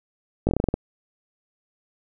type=slowing click train; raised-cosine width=2 ms; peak=-7 dBFS; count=9; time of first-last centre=0.47-0.741 s; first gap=19 ms; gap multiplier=1.16; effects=none